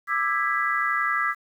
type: chord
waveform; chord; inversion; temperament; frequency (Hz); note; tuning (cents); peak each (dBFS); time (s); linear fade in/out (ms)
sine; E dominant seventh; third; just; 1186.7 / 1318.5 / 1648.1 / 1977.8; D6 / E6 / G#6 / B6; +18 / 0 / -14 / +2; -27; 0.07-1.35; 50
effects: 9-bit